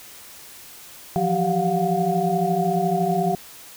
sine tone cluster, 167 / 178.8 / 386.8 / 702 / 736 Hz, E3 / F3 / G4 / F5 / F#5, +23 / +41 / -23 / +9 / -9 cents, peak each -28 / -24 / -25 / -23 / -27 dBFS, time 1.16-3.35 s, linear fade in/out 0 ms, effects white hiss -43 dBFS RMS until 3.76 s

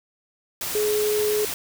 sine tone in noise, 422.4 Hz, G#4, 29 cents sharp, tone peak -20 dBFS, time 0.75-1.45 s, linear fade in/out 2 ms, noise white, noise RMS -29 dBFS, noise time 0.61-1.54 s, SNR +6 dB, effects none

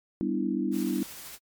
sine chord, E minor seventh, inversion first, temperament equal with one note detuned, 196.56 / 246.9 / 293.7 / 329.6 Hz, G3 / B3 / D4 / E4, +5 / 0 / 0 / 0 cents, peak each -31 dBFS, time 0.21-1.03 s, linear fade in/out 0 ms
white noise with tremolo, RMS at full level -42 dBFS, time 0.71-1.39 s, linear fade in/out 50 ms, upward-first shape triangle, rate 13 Hz, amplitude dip 25%
effects MP3 96 kbps

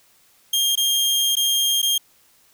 sawtooth tone with dropouts, 3216 Hz, G7, 44 cents sharp, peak -14 dBFS, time 0.53-1.98 s, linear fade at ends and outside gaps 5 ms, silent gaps 0.755-0.774 / 1.355-1.367 / 1.818-1.827 s, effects white hiss -57 dBFS RMS until 2.53 s

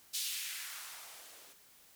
violet noise with band-pass filter sweep, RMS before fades -43 dBFS, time 0.13-1.54 s, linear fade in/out 20 ms, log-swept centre 4100 to 310 Hz, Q 1.5, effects white hiss -62 dBFS RMS until 1.95 s

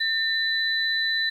sine tone pair together, 1804 / 3987 Hz, A6 / B7, +43 / +16 cents, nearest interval octave + major second, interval 1373 cents, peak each -24 / -25 dBFS, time 0-1.3 s, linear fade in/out 10 ms, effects 9-bit

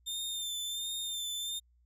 sawtooth tone with vibrato, 3594 Hz, A7, 36 cents sharp, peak -32 dBFS, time 0.06-1.6 s, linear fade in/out 20 ms, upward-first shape sine, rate 1.4 Hz, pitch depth 35 cents each way, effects added 60 Hz sine -64 dBFS peak until 1.85 s

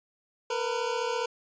25% pulse tone pair together, 459.2 / 493.9 Hz, A#4 / B4, -26 / 0 cents, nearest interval minor second, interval 126 cents, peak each -27 dBFS, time 0.5-1.26 s, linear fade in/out 5 ms, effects resampled to 16000 Hz

